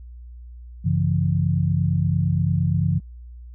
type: tone cluster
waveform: sine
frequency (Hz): 95.8 / 138.8 / 167.5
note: G2 / C#3 / E3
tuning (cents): -39 / +3 / +28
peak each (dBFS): -22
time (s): 0.84-3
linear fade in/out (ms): 20
effects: added 60 Hz sine -37 dBFS peak until 3.54 s